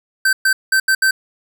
square tone bursts at uneven times, 1550 Hz, G6, 20 cents flat, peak -12 dBFS, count 5, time 0.25-0.33 / 0.45-0.53 / 0.72-0.8 / 0.88-0.95 / 1.02-1.11 s, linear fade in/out 5 ms, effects none

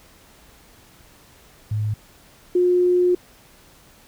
sine tone pair in turn, 106.5 / 358.2 Hz, G#2 / F4, +44 / +44 cents, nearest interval octave + major sixth, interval 2100 cents, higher second, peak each -20 / -14 dBFS, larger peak second, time 1.71-1.94 / 2.55-3.15 s, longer second, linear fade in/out 5 ms, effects pink hiss -51 dBFS RMS until 4.07 s

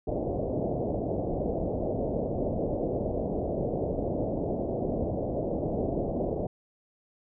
white low-pass noise, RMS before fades -30 dBFS, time 0.07-6.47 s, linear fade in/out 5 ms, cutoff 660 Hz, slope 48 dB/octave, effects none

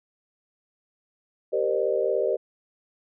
sine chord, C minor seventh, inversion second, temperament equal with one note detuned, 392 / 466.2 / 523.3 / 607 Hz, G4 / Bb4 / C5 / Eb5, 0 / 0 / 0 / -43 cents, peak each -27 dBFS, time 1.52-2.37 s, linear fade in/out 20 ms, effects none

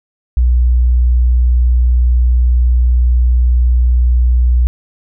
sine tone, 61 Hz, B1, 21 cents flat, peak -7 dBFS, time 0.37-4.67 s, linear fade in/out 0 ms, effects none

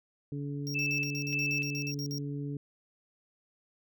harmonic tone, 142.9 Hz, D3, 47 cents flat, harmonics 1 / 2 / 3, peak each -35 / -38 / -45 dBFS, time 0.32-2.57 s, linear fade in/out 2 ms
square tone bursts, 5588 Hz, F8, in tune, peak -38 dBFS, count 13, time 0.67-2.182 s, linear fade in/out 0 ms, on 72 ms, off 48 ms
sine tone with tremolo, 2637 Hz, E7, in tune, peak -29 dBFS, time 0.74-1.92 s, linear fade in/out 20 ms, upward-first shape square, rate 1.7 Hz, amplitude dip 60%
effects none

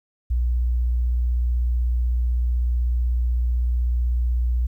sine tone with vibrato, 60.4 Hz, B1, 38 cents flat, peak -18 dBFS, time 0.3-4.67 s, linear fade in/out 10 ms, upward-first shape triangle, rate 16 Hz, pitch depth 22 cents each way, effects 10-bit

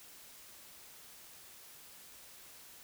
silence, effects white hiss -55 dBFS RMS until 2.83 s

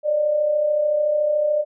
sine tone pair together, 567 / 600.7 Hz, C#5 / D5, +39 / +39 cents, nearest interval minor second, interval 100 cents, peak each -27 / -17 dBFS, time 0.03-1.65 s, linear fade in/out 50 ms, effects none

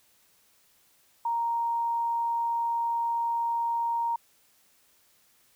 sine tone, 932.3 Hz, A#5, in tune, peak -25 dBFS, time 1.25-4.16 s, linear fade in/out 5 ms, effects white hiss -64 dBFS RMS until 5.55 s

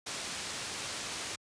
white low-pass noise, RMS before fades -39 dBFS, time 0.06-1.36 s, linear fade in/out 10 ms, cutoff 7200 Hz, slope 12 dB/octave, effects high-pass 60 Hz 12 dB/octave + resampled to 22050 Hz

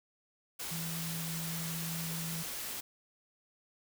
sine tone in noise, 164.7 Hz, E3, 1 cent flat, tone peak -38 dBFS, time 0.71-2.43 s, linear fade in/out 10 ms, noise white, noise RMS -40 dBFS, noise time 0.59-2.81 s, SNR -1 dB, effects none

